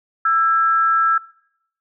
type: tone pair together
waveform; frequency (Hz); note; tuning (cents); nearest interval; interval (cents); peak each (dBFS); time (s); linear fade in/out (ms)
sine; 1330 / 1637.2; E6 / G#6; +15 / -25; major third; 360; -14 / -22; 0.25-1.18; 5
effects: noise-tail reverb RT60 0.7 s tail -21 dB re dry